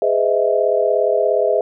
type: chord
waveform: sine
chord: E major seventh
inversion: first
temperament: equal with one note detuned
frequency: 415.3 / 506.9 / 622.3 / 659.3 Hz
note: G#4 / B4 / D#5 / E5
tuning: 0 / +45 / 0 / 0 cents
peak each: -19 dBFS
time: 0.02-1.61 s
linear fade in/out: 2 ms
effects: none